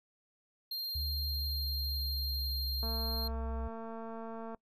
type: tone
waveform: square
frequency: 4194 Hz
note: C8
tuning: 3 cents sharp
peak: -36 dBFS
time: 0.71-3.28 s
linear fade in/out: 5 ms
type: linear sweep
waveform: sine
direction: down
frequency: 74.9 to 64.5 Hz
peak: -35 dBFS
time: 0.95-3.68 s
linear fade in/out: 5 ms
type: click train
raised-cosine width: 1 ms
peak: -31 dBFS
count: 389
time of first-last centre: 2.83-4.547 s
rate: 226 Hz
effects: noise-tail reverb RT60 0.1 s tail -23 dB re dry